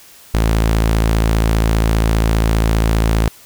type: tone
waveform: sawtooth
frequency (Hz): 55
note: A1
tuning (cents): 0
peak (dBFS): -8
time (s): 0.34-3.28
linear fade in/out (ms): 0
effects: white hiss -43 dBFS RMS until 3.45 s